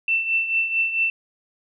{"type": "tone with tremolo", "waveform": "sine", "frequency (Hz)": 2677, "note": "E7", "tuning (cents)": 26, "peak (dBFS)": -16, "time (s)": [0.08, 1.1], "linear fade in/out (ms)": 2, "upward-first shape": "triangle", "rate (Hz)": 4.5, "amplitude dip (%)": 70, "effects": []}